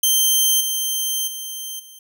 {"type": "tone with level steps", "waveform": "10% pulse", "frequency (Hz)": 3136, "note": "G7", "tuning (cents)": 0, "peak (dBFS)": [-6, -12, -20, -32], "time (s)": [0.03, 1.99], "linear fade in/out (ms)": 5, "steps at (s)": [0.6, 1.27, 1.79], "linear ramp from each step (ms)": 10, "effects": []}